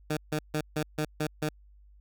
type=tone bursts; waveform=15% pulse; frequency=152.9 Hz; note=D#3; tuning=30 cents flat; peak=-21 dBFS; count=7; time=0.1-1.49 s; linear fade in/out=5 ms; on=70 ms; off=150 ms; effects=added 50 Hz sine -53 dBFS peak until 2 s